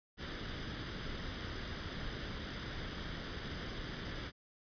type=noise with comb filter; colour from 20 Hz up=pink; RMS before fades=-42 dBFS; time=0.17-4.32 s; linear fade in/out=50 ms; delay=0.59 ms; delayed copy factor=+0.5; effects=resampled to 11025 Hz